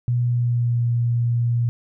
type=tone with pitch glide; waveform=sine; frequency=121.5 to 118.86 Hz; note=B2 to A#2; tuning=-28 to +34 cents; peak=-17 dBFS; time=0.08-1.69 s; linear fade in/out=0 ms; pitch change=-38 cents; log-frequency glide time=0.21-0.87 s; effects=none